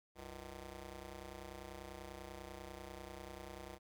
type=ring-modulated tone; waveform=10% pulse; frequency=136.6 Hz; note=C#3; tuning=25 cents flat; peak=-37 dBFS; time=0.15-3.79 s; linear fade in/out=50 ms; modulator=220 Hz; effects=none